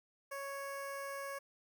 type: tone with notch filter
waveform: 15% pulse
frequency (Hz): 554.4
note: C#5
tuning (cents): 0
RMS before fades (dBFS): -43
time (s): 0.31-1.39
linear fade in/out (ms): 10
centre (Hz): 3700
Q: 0.82
effects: 12-bit